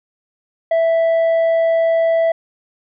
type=tone with tanh clipping; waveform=sine; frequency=659.3 Hz; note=E5; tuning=in tune; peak=-13 dBFS; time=0.71-2.32 s; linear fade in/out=5 ms; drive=4 dB; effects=none